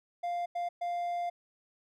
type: tone bursts at uneven times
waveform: triangle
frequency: 698.5 Hz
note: F5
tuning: in tune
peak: -29 dBFS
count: 3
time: 0.23-0.46 / 0.55-0.69 / 0.81-1.3 s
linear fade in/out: 10 ms
effects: none